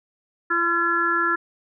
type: harmonic tone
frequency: 340.8 Hz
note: F4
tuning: 42 cents flat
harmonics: 1 / 3 / 4 / 5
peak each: -28 / -30 / -21 / -23 dBFS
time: 0.5-1.36 s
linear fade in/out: 10 ms
effects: none